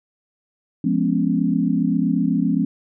sine chord, C# dominant seventh, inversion first, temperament just, 173.24 / 207.9 / 249.5 / 277.2 Hz, E#3 / G#3 / B3 / C#4, -14 / +2 / +18 / 0 cents, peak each -22 dBFS, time 0.84-2.65 s, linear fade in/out 5 ms, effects none

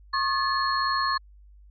sine tone cluster, 1087 / 1210 / 1726 / 4296 Hz, C#6 / D#6 / A6 / C8, -34 / -49 / -34 / +45 cents, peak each -24 / -33 / -29 / -30 dBFS, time 0.13-1.18 s, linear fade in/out 10 ms, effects added 50 Hz sine -48 dBFS peak until 1.7 s + MP3 96 kbps

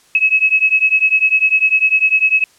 sine beating tone pair, 2566 / 2576 Hz, E7 / E7, -47 / -41 cents, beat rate 10 Hz, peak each -13 dBFS, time 0.15-2.44 s, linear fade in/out 2 ms, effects white hiss -51 dBFS RMS until 2.58 s + low-pass 10000 Hz 12 dB/octave

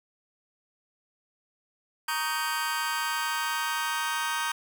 sawtooth chord, Eb dominant seventh, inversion second, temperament just, 933.4 / 1120.1 / 1244.5 / 1555.6 Hz, Bb5 / Db6 / Eb6 / G6, +2 / +18 / 0 / -14 cents, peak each -28 / -33 / -30 / -28 dBFS, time 2.08-4.52 s, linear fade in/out 5 ms, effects none

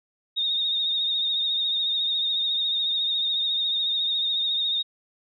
sine tone with vibrato, 3700 Hz, A#7, 14 cents flat, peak -22 dBFS, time 0.36-4.83 s, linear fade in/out 20 ms, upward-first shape sine, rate 14 Hz, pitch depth 41 cents each way, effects none

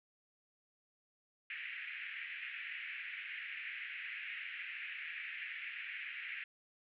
white band-pass noise, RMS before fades -45 dBFS, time 1.5-6.44 s, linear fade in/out 2 ms, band 1700 to 2600 Hz, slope 48 dB/octave, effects none

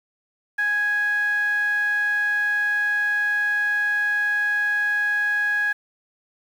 sawtooth tone with band-pass filter, 830.6 Hz, G#5, in tune, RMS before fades -22 dBFS, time 0.58-5.73 s, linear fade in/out 10 ms, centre 1700 Hz, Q 9.4, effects 8-bit

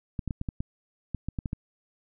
clicks, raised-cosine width 5 ms, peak -18 dBFS, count 11, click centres 0.192 / 0.277 / 0.308 / 0.414 / 0.488 / 0.605 / 1.147 / 1.286 / 1.388 / 1.458 / 1.531 s, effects none

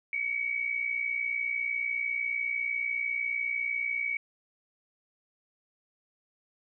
sine tone pair together, 2217 / 2277 Hz, C#7 / C#7, 0 / +46 cents, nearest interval unison, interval 46 cents, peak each -33 / -30 dBFS, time 0.13-4.17 s, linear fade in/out 2 ms, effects none

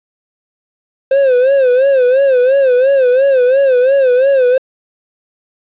triangle tone with vibrato, 523.3 Hz, C5, in tune, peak -5 dBFS, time 1.11-4.58 s, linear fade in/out 5 ms, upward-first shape sine, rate 2.9 Hz, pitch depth 110 cents each way, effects resampled to 8000 Hz + 7-bit

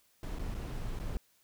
brown noise with dropouts, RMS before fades -37 dBFS, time 0.23-1.17 s, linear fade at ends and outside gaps 1 ms, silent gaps 0.387-0.393 / 0.544-0.549 / 0.99-0.999 s, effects white hiss -69 dBFS RMS until 1.43 s

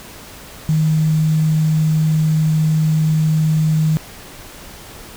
sine tone with quantisation, 156.5 Hz, D#3, 10 cents sharp, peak -12 dBFS, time 0.69-3.97 s, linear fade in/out 0 ms, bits 6, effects pink hiss -37 dBFS RMS until 5.16 s

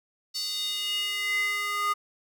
square tone with high-pass filter sweep, 410 Hz, G#4, 22 cents flat, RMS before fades -29 dBFS, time 0.34-1.94 s, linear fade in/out 20 ms, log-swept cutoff 4700 to 1300 Hz, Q 5.5, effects none

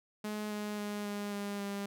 sawtooth tone with pitch steps, 211.2 / 209 / 206.9 / 204.7 / 202.6 / 200.5 Hz, G#3 / G#3 / G#3 / G#3 / G#3 / G3, +29 / +11 / -6 / -25 / -43 / +39 cents, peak -32 dBFS, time 0.24-1.86 s, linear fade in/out 5 ms, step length 270 ms, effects none

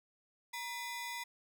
sawtooth ring-modulated tone, 1480 Hz, F#6, in tune, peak -33 dBFS, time 0.53-1.24 s, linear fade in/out 10 ms, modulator 532 Hz, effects none

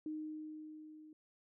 sine tone with level ramp, 308.9 Hz, D#4, 12 cents flat, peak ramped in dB -38 to -54 dBFS, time 0.06-1.13 s, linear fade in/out 2 ms, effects none

